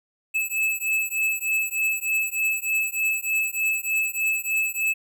square beating tone pair, 2605 / 2608.3 Hz, E7 / E7, -21 / -19 cents, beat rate 3.3 Hz, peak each -26 dBFS, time 0.34-4.94 s, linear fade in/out 20 ms, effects none

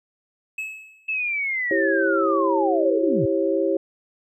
triangle tone with exponential decay, 2586 Hz, E7, 34 cents flat, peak -23 dBFS, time 0.58-1.18 s, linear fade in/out 5 ms, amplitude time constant 130 ms
sine linear sweep, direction down, 2637 to 98 Hz, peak -22 dBFS, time 1.08-3.26 s, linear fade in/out 10 ms
sine chord, C# diminished, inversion first, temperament equal with one note detuned, 329.6 / 392 / 544.2 Hz, E4 / G4 / C#5, 0 / 0 / -32 cents, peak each -23 dBFS, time 1.71-3.77 s, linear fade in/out 2 ms
effects none

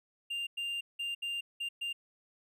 triangle tone bursts at uneven times, 2794 Hz, F7, in tune, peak -32 dBFS, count 6, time 0.3-0.47 / 0.57-0.81 / 0.99-1.15 / 1.22-1.41 / 1.6-1.69 / 1.81-1.93 s, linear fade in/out 10 ms, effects none

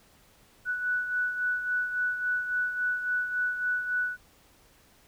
sine beating tone pair, 1480 / 1483.6 Hz, F#6 / F#6, 0 / +4 cents, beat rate 3.6 Hz, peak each -27 / -35 dBFS, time 0.65-4.17 s, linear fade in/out 50 ms, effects pink hiss -60 dBFS RMS until 5.07 s

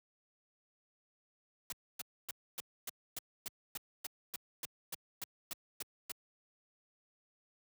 white noise bursts, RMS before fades -41 dBFS, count 16, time 1.7-6.118 s, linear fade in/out 2 ms, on 23 ms, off 270 ms, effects high-pass 80 Hz 12 dB/octave

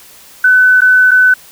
sine tone with dropouts, 1506 Hz, F#6, 30 cents sharp, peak -4 dBFS, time 0.44-1.34 s, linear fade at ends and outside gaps 5 ms, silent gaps 0.807-0.817 / 1.11-1.114 s, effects white hiss -39 dBFS RMS until 1.51 s

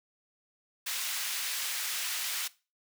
pink high-pass noise, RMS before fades -34 dBFS, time 0.86-2.48 s, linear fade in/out 10 ms, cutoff 2100 Hz, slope 12 dB/octave, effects noise-tail reverb RT60 0.3 s tail -19 dB re dry

